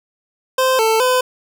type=tone with pitch steps; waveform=25% pulse; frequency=519 / 444.1 / 507 Hz; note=C5 / A4 / B4; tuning=-14 / +16 / +45 cents; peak=-9 dBFS; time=0.58-1.21 s; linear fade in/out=5 ms; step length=210 ms; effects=none